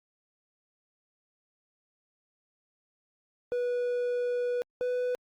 triangle tone pair in turn, 488.9 / 496.3 Hz, B4 / B4, -18 / +8 cents, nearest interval unison, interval 26 cents, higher second, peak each -25 dBFS, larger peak neither, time 3.52-4.62 / 4.81-5.15 s, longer first, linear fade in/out 0 ms, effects Opus 48 kbps

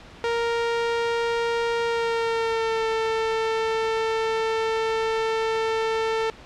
sawtooth tone with pitch glide, 466.2 to 446.2 Hz, A#4 to A4, 0 to +24 cents, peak -18 dBFS, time 0.24-6.3 s, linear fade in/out 0 ms, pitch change -76 cents, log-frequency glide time 1.85-2.86 s, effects pink hiss -45 dBFS RMS until 6.45 s + low-pass 4000 Hz 12 dB/octave

